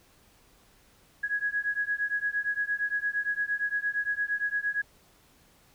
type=beating tone pair; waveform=sine; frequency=1661.2 / 1669.9 Hz; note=G#6 / G#6; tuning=0 / +9 cents; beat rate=8.7 Hz; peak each=-30 dBFS; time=1.23-4.82 s; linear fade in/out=10 ms; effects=pink hiss -61 dBFS RMS until 5.74 s